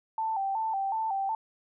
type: tone with vibrato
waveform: sine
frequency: 832 Hz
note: G#5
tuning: 3 cents sharp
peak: -27 dBFS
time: 0.18-1.35 s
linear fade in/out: 2 ms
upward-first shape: square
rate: 2.7 Hz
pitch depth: 110 cents each way
effects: none